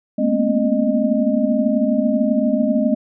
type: tone cluster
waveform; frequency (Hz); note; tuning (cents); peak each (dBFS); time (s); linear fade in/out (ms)
sine; 211.2 / 229.4 / 242.1 / 269.7 / 614; G#3 / A#3 / B3 / C#4 / D#5; +29 / -28 / -34 / -47 / -23; -21; 0.18-2.95; 10
effects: none